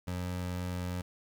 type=tone; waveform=25% pulse; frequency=89.7 Hz; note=F2; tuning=47 cents sharp; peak=-30 dBFS; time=0.07-1.02 s; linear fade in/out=10 ms; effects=11-bit